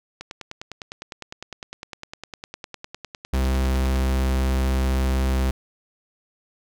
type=click train; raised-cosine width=0.2 ms; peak=-17 dBFS; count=38; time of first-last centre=0.21-3.959 s; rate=9.87 Hz
type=tone; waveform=45% pulse; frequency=65.41 Hz; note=C2; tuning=in tune; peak=-19 dBFS; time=3.33-5.51 s; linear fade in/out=5 ms
effects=none